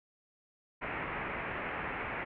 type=low-pass noise; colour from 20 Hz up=white; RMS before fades=-38 dBFS; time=0.81-2.25 s; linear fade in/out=20 ms; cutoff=2400 Hz; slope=48 dB/octave; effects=none